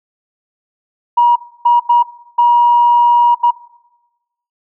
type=tone bursts at uneven times; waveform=sine; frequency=956 Hz; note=A#5; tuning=43 cents sharp; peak=-5 dBFS; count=5; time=1.17-1.36 / 1.65-1.8 / 1.89-2.03 / 2.38-3.35 / 3.43-3.51 s; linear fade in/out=10 ms; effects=noise-tail reverb RT60 1.0 s tail -19 dB re dry + tanh soft clip ceiling -1 dBFS